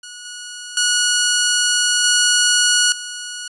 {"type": "tone with level steps", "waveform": "10% pulse", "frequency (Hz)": 1458, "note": "F#6", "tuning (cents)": -26, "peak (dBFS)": [-25, -22, -6, -4, -19], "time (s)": [0.03, 3.48], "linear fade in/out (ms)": 5, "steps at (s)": [0.25, 0.77, 2.04, 2.92], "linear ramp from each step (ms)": 2, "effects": ["resampled to 24000 Hz"]}